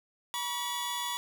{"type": "tone cluster", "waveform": "sawtooth", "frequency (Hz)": [967, 1126, 3425], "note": ["B5", "C#6", "A7"], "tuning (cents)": [-37, 27, -47], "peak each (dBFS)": [-31, -38, -33], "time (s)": [0.34, 1.17], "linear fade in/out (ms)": 0, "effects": []}